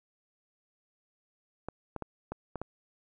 clicks, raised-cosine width 1 ms, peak -22 dBFS, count 6, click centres 1.686 / 1.963 / 2.023 / 2.32 / 2.557 / 2.616 s, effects none

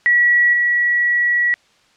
sine tone with level steps, 1931 Hz, B6, 39 cents flat, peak -10 / -13 dBFS, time 0.06-1.54 s, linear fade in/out 0 ms, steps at 0.53 s, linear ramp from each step 5 ms, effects white hiss -55 dBFS RMS until 1.96 s + low-pass 5000 Hz 12 dB/octave

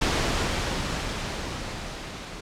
pink noise with level ramp, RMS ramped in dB -23 to -38 dBFS, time 0.01-2.41 s, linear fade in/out 10 ms, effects low-pass 6000 Hz 12 dB/octave

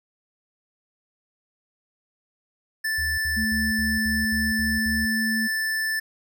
square tone, 1760 Hz, A6, in tune, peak -24 dBFS, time 2.84-6 s, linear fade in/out 10 ms
sine tone bursts, 74.8 Hz, D2, 32 cents sharp, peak -30 dBFS, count 8, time 2.98-5.056 s, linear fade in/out 5 ms, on 200 ms, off 68 ms
sine tone with pitch glide, 220 to 223.5 Hz, A3 to A3, 0 to +27 cents, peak -25 dBFS, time 3.36-5.48 s, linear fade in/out 20 ms, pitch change +27 cents, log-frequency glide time 4.2-5.16 s
effects none

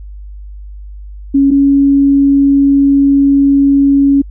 sine tone pair in turn, 276.4 / 278.5 Hz, C#4 / C#4, -5 / +8 cents, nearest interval unison, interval 13 cents, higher second, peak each -5 dBFS, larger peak neither, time 1.34-1.51 / 1.51-4.22 s, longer second, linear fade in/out 10 ms, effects added 50 Hz sine -26 dBFS peak until 4.3 s

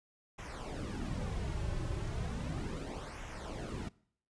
brown noise with flanger, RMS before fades -39 dBFS, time 0.38-3.89 s, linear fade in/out 10 ms, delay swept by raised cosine 0.22 to 4.32 ms, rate 0.35 Hz, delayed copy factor -0.7, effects noise-tail reverb RT60 0.6 s tail -22 dB re dry + resampled to 22050 Hz

